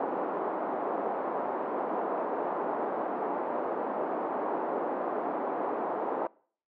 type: band-pass noise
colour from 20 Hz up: white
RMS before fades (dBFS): -32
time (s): 0-6.27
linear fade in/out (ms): 2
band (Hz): 270 to 940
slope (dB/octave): 24
effects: noise-tail reverb RT60 0.5 s tail -24 dB re dry